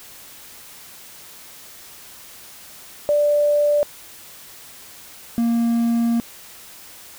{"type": "tone pair in turn", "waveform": ["sine", "triangle"], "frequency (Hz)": [587.3, 233.1], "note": ["D5", "A#3"], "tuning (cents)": [0, 0], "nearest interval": "octave + major third", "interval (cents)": 1600, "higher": "first", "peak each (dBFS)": [-14, -14], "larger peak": "neither", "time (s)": [[3.09, 3.83], [5.38, 6.2]], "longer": "second", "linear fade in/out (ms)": 0, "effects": ["white hiss -42 dBFS RMS until 7.18 s"]}